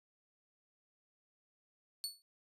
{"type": "tone with exponential decay", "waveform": "sawtooth", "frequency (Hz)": 4435, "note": "C#8", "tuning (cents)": 0, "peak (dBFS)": -31, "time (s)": [2.04, 2.22], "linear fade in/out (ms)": 0, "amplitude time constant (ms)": 39, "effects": ["resampled to 32000 Hz"]}